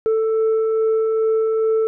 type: tone with frequency modulation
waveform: sine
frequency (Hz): 442.7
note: A4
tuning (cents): +11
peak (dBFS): -15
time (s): 0.06-1.87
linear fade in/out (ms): 0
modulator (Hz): 883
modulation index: 0.24
effects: none